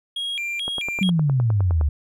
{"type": "tone with vibrato", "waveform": "triangle", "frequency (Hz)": 2794, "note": "F7", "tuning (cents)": 0, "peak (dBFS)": -23, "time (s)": [0.16, 1.1], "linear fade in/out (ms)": 5, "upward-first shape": "square", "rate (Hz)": 2.3, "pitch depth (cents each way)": 280}
{"type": "click train", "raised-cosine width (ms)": 1, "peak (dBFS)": -17, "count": 12, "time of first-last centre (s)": [0.68, 1.812], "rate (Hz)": 9.72}
{"type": "exponential sweep", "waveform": "sine", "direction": "down", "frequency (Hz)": [196, 70.2], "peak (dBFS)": -16, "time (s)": [1.01, 1.89], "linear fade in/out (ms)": 5}
{"effects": []}